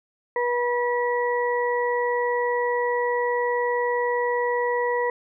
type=harmonic tone; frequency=484.9 Hz; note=B4; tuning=32 cents flat; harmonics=1 / 2 / 4; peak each=-23 / -26 / -29 dBFS; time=0.36-5.1 s; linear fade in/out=2 ms; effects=none